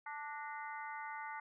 harmonic tone with a mistuned harmonic, 293.7 Hz, D4, in tune, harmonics 3 / 4 / 5 / 6 / 7, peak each -45 / -50 / -49 / -53 / -51 dBFS, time 0.06-1.4 s, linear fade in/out 5 ms, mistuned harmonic 6, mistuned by +88 cents, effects none

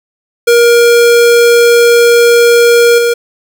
square tone with level steps, 472.6 Hz, A#4, 24 cents sharp, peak -4 / -8 dBFS, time 0.47-3.14 s, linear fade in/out 10 ms, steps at 2.98 s, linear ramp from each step 5 ms, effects none

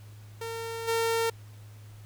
sawtooth tone with level steps, 456.4 Hz, A#4, 37 cents flat, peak -30 / -21 dBFS, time 0.41-1.3 s, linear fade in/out 5 ms, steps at 0.87 s, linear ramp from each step 20 ms, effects added 105 Hz sine -45 dBFS peak until 2.05 s + pink hiss -58 dBFS RMS until 2.05 s

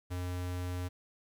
square tone, 90 Hz, F#2, 47 cents flat, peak -35 dBFS, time 0.1-0.89 s, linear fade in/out 20 ms, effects 12-bit

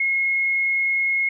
sine tone with frequency modulation, 2163 Hz, C#7, 43 cents flat, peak -18 dBFS, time 0-1.29 s, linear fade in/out 5 ms, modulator 29.7 Hz, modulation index 0.31, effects none

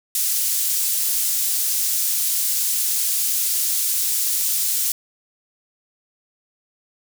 pink high-pass noise, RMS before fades -21 dBFS, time 0.15-4.92 s, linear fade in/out 2 ms, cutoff 7600 Hz, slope 12 dB/octave, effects none

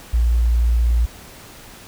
sine tone, 58.4 Hz, A#1, 4 cents sharp, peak -13 dBFS, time 0.13-1.06 s, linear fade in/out 10 ms, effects pink hiss -41 dBFS RMS until 1.87 s

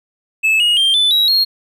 triangle tone with pitch steps, 2609 / 2878 / 3175 / 3503 / 3864 / 4263 Hz, E7 / F#7 / G7 / A7 / B7 / C8, -18 / -49 / +21 / -8 / -39 / +32 cents, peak -9 dBFS, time 0.43-1.45 s, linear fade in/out 20 ms, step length 170 ms, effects none

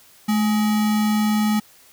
sine tone with sample-and-hold, 214.3 Hz, A3, 45 cents flat, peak -16 dBFS, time 0.28-1.6 s, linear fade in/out 10 ms, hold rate 1050 Hz, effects white hiss -51 dBFS RMS until 1.92 s

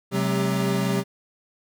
square tone cluster, 131.4 / 188 / 214.4 / 263.1 / 397.6 Hz, C3 / F#3 / A3 / C4 / G4, +8 / +28 / -45 / +10 / +25 cents, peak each -28 / -25 / -32 / -32 / -30 dBFS, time 0.11-1.04 s, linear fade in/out 50 ms, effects none

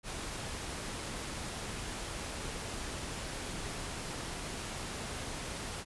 pink noise, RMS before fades -40 dBFS, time 0.03-5.85 s, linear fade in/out 50 ms, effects resampled to 24000 Hz

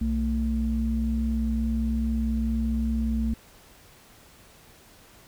sine tone pair together, 62.5 / 224.7 Hz, B1 / A3, +21 / +37 cents, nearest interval octave + minor seventh, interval 2216 cents, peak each -25 dBFS, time 0.01-3.34 s, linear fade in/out 5 ms, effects tanh soft clip ceiling -15 dBFS + pink hiss -53 dBFS RMS until 5.27 s

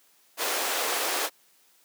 pink high-pass noise, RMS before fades -28 dBFS, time 0.37-1.3 s, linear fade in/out 50 ms, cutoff 400 Hz, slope 24 dB/octave, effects white hiss -62 dBFS RMS until 1.84 s + high-pass 200 Hz 12 dB/octave

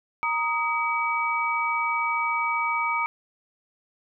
sine tone cluster, 933 / 1248 / 2281 Hz, A#5 / D#6 / C#7, +1 / +5 / +49 cents, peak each -27 dBFS, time 0.23-3.06 s, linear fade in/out 0 ms, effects none

